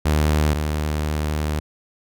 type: tone pair in turn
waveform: sawtooth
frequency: 75.9 / 75.9 Hz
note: D#2 / D#2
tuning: -42 / -42 cents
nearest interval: unison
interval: 0 cents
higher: neither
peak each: -12 / -17 dBFS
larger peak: first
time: 0.05-0.54 / 0.54-1.6 s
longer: second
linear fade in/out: 10 ms
effects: none